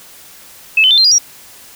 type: tone with pitch steps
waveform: sine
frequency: 2606 / 3046 / 3560 / 4161 / 4863 / 5684 Hz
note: E7 / F#7 / A7 / C8 / D#8 / F8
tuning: -20 / +50 / +20 / -10 / -40 / +30 cents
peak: -6 dBFS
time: 0.77-1.184 s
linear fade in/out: 5 ms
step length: 69 ms
effects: white hiss -39 dBFS RMS until 1.75 s